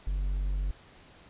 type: tone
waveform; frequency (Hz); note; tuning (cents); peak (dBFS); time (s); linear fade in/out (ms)
triangle; 47.69; G1; -47; -25; 0.07-0.71; 0
effects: pink hiss -55 dBFS RMS until 1.29 s + resampled to 8000 Hz